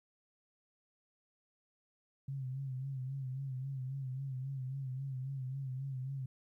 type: tone with vibrato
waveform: sine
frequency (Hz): 132.9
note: C3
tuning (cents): +27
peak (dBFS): -37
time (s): 2.28-6.26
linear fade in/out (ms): 5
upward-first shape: sine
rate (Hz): 3.7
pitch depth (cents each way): 68
effects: 13-bit